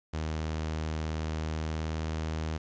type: tone with pitch glide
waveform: sawtooth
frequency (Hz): 78.5 to 79.05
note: D#2 to D#2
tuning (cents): +16 to +28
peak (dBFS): -27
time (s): 0.13-2.58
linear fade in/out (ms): 10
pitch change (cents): +12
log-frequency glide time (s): 1.4-1.95
effects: resampled to 16000 Hz + 10-bit